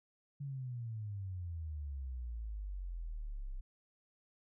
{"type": "exponential sweep", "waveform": "sine", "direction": "down", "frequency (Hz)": [143.6, 31.35], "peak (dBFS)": -39, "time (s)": [0.4, 3.61], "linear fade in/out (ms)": 10, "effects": []}